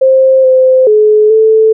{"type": "tone with pitch steps", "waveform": "sine", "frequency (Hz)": [527, 518, 426.4, 439.6], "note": ["C5", "C5", "G#4", "A4"], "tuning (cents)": [12, -17, 46, -2], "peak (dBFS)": -3, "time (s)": [0.01, 1.73], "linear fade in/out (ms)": 10, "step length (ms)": 430, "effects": []}